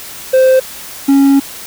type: tone pair in turn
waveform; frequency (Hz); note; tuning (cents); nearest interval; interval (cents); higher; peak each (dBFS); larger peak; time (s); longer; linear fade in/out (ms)
triangle; 521 / 276; C5 / C#4; -7 / -7; major seventh; 1100; first; -3; neither; 0.33-0.6 / 1.08-1.4; second; 10
effects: white hiss -29 dBFS RMS until 1.66 s